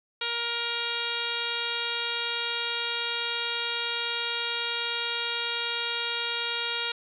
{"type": "harmonic tone", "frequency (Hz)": 470.6, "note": "A#4", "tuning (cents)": 16, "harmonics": [1, 2, 3, 4, 5, 6, 7, 8, 9], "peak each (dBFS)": [-40, -39, -35, -40, -36, -36, -35, -36, -41], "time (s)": [0.21, 6.92], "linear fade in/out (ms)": 5, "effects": []}